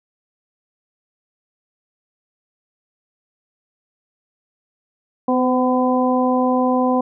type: harmonic tone with a mistuned harmonic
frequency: 252.5 Hz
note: B3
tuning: 39 cents sharp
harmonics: 1 / 2 / 3 / 4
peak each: -17 / -20 / -22 / -23 dBFS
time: 5.28-7.01 s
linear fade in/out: 5 ms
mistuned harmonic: 2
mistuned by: +21 cents
effects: none